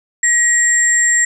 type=tone pair together; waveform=sine; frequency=1901 / 7456 Hz; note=A#6 / A#8; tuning=+33 / -1 cents; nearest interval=2 octaves; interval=2366 cents; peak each=-13 dBFS; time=0.23-1.25 s; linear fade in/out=5 ms; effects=none